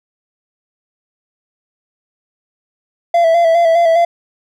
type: tone with vibrato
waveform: triangle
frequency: 671 Hz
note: E5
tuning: 31 cents sharp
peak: -6 dBFS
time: 3.14-4.05 s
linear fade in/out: 5 ms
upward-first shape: square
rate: 4.9 Hz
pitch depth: 36 cents each way
effects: none